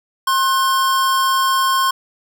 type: tone pair together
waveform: square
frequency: 1064.1 / 1497 Hz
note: C6 / F#6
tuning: +29 / +20 cents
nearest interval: tritone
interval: 591 cents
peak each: -15 / -24 dBFS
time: 0.27-1.91 s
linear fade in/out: 5 ms
effects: none